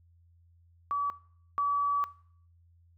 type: tone pair in turn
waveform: sine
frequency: 1145 / 1145 Hz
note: D6 / D6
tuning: -44 / -44 cents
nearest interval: unison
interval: 0 cents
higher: neither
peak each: -27 / -25 dBFS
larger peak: second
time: 0.91-1.1 / 1.58-2.04 s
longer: second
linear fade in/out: 0 ms
effects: noise-tail reverb RT60 0.6 s tail -20 dB re dry + added 85 Hz sine -59 dBFS peak until 2.97 s